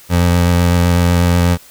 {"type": "tone with vibrato", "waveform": "25% pulse", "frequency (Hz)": 87.31, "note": "F2", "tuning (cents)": 0, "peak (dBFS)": -6, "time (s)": [0.09, 1.58], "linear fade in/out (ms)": 50, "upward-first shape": "triangle", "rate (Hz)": 8, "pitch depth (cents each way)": 20, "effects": ["white hiss -42 dBFS RMS until 1.7 s"]}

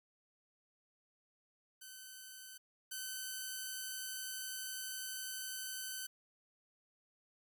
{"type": "tone pair in turn", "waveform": "5% pulse", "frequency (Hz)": [1524, 1524], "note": ["G6", "G6"], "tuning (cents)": [-49, -49], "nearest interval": "unison", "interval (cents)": 0, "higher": "neither", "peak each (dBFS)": [-39, -30], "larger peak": "second", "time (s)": [[1.81, 2.58], [2.91, 6.07]], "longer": "second", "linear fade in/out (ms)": 10, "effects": []}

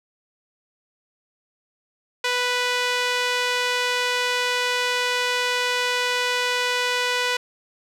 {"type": "tone with band-pass filter", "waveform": "sawtooth", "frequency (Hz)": 493.9, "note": "B4", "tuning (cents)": 0, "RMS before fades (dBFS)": -23, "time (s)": [2.24, 7.37], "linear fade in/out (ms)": 5, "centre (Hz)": 2800, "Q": 0.8, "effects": []}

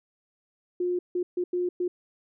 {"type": "tone bursts at uneven times", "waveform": "sine", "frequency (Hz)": 356.9, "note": "F4", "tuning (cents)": 38, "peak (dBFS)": -24, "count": 5, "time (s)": [[0.8, 0.99], [1.15, 1.23], [1.37, 1.44], [1.53, 1.69], [1.8, 1.88]], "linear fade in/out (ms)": 5, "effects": []}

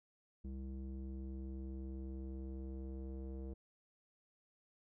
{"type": "tone with low-pass filter sweep", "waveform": "square", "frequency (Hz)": 66, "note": "C2", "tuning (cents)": 16, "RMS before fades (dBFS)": -45, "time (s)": [0.44, 3.54], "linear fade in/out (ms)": 10, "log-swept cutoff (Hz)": [270, 430], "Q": 2.2, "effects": []}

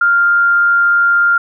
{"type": "tone with frequency modulation", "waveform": "sine", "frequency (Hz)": 1396.9, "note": "F6", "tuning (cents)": 0, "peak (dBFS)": -8, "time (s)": [0.01, 1.38], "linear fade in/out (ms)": 5, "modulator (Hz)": 97.1, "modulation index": 0.21, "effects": []}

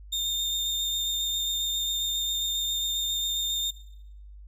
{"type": "tone with vibrato", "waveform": "35% pulse", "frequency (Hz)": 3638, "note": "A#7", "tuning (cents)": -43, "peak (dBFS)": -25, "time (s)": [0.12, 3.71], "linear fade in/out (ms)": 10, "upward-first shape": "triangle", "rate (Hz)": 7.4, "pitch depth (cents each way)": 11, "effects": ["noise-tail reverb RT60 0.8 s tail -18 dB re dry", "added 50 Hz sine -43 dBFS peak until 4.47 s"]}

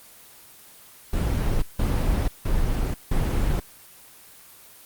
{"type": "noise bursts", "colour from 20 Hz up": "brown", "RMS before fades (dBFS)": -22, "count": 4, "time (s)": [1.13, 3.6], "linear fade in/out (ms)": 5, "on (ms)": 490, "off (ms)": 170, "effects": ["white hiss -48 dBFS RMS until 4.85 s", "Opus 24 kbps"]}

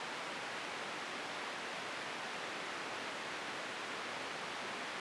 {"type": "band-pass noise", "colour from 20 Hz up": "white", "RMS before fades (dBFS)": -43, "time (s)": [0, 5], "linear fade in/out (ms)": 2, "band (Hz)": [220, 2300], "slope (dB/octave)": 12, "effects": ["resampled to 24000 Hz"]}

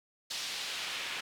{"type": "noise with band-pass filter sweep", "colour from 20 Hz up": "pink", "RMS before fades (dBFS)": -38, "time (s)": [0.3, 1.21], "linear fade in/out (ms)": 10, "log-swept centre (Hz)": [4400, 2500], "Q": 1.3, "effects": []}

